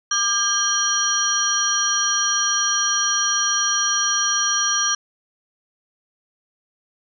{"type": "tone cluster", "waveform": "sine", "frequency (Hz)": [1195, 1611, 3157, 4239, 5750], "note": ["D6", "G6", "G7", "C8", "F8"], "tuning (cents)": [30, 47, 12, 22, 50], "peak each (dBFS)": [-25, -25, -27, -28, -20], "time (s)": [0.11, 4.95], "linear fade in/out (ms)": 5, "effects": []}